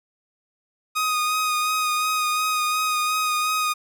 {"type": "tone with vibrato", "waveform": "sawtooth", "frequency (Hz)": 1244.5, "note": "D#6", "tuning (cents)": 0, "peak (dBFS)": -17, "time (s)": [0.95, 3.74], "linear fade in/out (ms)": 20, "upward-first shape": "sine", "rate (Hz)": 2.8, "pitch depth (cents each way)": 20, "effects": []}